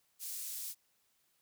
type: high-pass noise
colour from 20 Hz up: pink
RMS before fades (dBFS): -42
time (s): 0.19-0.75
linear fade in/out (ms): 50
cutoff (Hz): 7600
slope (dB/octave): 12
effects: white hiss -75 dBFS RMS until 1.41 s